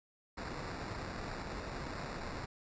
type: noise with sample-and-hold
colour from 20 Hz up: pink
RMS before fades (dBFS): -42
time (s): 0.37-2.46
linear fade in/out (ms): 10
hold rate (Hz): 3150
effects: resampled to 16000 Hz